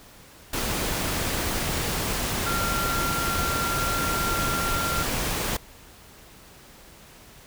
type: tone in noise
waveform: sine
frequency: 1378 Hz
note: F6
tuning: 24 cents flat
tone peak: -27 dBFS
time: 2.46-5.03 s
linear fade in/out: 5 ms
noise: pink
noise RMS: -27 dBFS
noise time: 0.53-5.57 s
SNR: -3 dB
effects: pink hiss -49 dBFS RMS until 7.46 s